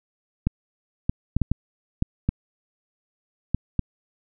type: clicks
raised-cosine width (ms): 5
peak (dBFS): -8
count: 9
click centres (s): 0.47 / 1.095 / 1.366 / 1.417 / 1.516 / 2.024 / 2.29 / 3.546 / 3.793
effects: none